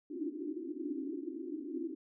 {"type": "band-pass noise", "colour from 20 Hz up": "pink", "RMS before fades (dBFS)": -40, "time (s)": [0.1, 1.95], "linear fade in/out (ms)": 5, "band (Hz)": [270, 360], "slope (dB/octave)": 96, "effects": []}